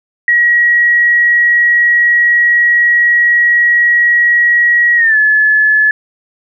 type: tone with pitch glide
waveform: sine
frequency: 1908 to 1719.6 Hz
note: A#6 to A6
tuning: +40 to -40 cents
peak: -6 dBFS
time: 0.28-5.91 s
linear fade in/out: 2 ms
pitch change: -180 cents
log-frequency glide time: 4.96-5.17 s
effects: none